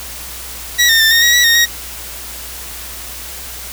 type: tone with pitch steps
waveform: 20% pulse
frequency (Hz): 1929 / 1822 / 1784 / 1846 / 1902 / 1941 / 1853 / 1885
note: B6 / A#6 / A6 / A#6 / A#6 / B6 / A#6 / A#6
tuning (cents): -41 / -40 / +23 / -17 / +34 / -31 / -11 / +19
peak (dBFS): -3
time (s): 0.78-1.66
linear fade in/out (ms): 20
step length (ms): 110
effects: added 60 Hz sine -35 dBFS peak until 3.72 s + white hiss -29 dBFS RMS until 3.72 s